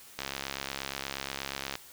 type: click train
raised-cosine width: 0.2 ms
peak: -16 dBFS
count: 108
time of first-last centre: 0.19-1.754 s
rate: 68.4 Hz
effects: white hiss -52 dBFS RMS until 1.92 s